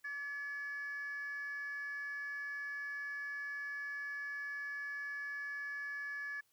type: tone with frequency modulation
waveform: sine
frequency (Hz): 1709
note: G#6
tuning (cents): +49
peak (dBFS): -38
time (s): 0.04-6.41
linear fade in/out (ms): 10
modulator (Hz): 553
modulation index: 0.33
effects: tanh soft clip ceiling -36 dBFS + white hiss -75 dBFS RMS until 6.52 s